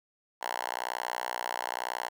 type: tone with high-pass filter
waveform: 5% pulse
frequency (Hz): 61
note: B1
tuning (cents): -21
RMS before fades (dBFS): -35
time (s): 0.41-2.09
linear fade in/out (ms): 10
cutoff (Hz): 940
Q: 3.3
effects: none